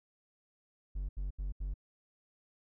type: tone bursts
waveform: triangle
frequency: 47.33 Hz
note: F#1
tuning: 40 cents sharp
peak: -32 dBFS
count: 4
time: 0.95-1.741 s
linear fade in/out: 10 ms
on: 140 ms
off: 77 ms
effects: none